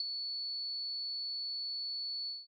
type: tone with ADSR envelope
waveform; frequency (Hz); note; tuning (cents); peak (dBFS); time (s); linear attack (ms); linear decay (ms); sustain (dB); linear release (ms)
sine; 4435; C#8; 0; -29; 0-2.47; 3; 15; -7; 190
effects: none